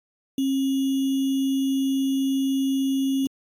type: tone with sample-and-hold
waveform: sine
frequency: 269.9 Hz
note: C#4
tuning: 46 cents flat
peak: -20 dBFS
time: 0.38-3.27 s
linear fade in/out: 2 ms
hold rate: 3150 Hz
effects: AAC 48 kbps